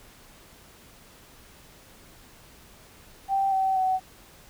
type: tone with pitch steps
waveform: sine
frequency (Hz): 781 / 766 / 752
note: G5 / G5 / F#5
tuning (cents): -7 / -40 / +28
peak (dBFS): -21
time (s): 3.28-4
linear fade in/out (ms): 50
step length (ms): 240
effects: pink hiss -52 dBFS RMS until 4.49 s